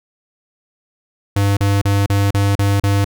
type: tone bursts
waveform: square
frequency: 100 Hz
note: G2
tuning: 35 cents sharp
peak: -13 dBFS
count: 7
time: 1.36-3.046 s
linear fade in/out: 5 ms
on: 210 ms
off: 36 ms
effects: none